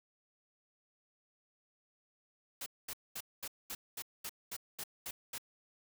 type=noise bursts; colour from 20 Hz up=white; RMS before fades=-42 dBFS; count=11; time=2.61-5.382 s; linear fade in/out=5 ms; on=52 ms; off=220 ms; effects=none